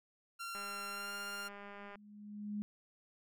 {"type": "tone with pitch glide", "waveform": "sawtooth", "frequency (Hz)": [1374, 1398], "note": ["F6", "F6"], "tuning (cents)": [-29, 1], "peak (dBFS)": -38, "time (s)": [0.39, 1.49], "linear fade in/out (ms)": 20, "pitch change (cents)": 30, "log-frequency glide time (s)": [0.89, 1.12]}
{"type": "click train", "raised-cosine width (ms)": 0.5, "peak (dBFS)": -36, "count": 285, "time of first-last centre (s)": [0.55, 1.956], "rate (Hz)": 202}
{"type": "tone with exponential growth", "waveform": "sine", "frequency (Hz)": 207.7, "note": "G#3", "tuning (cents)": 0, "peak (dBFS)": -35, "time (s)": [1.47, 2.62], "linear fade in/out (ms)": 0, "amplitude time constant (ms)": 250}
{"effects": []}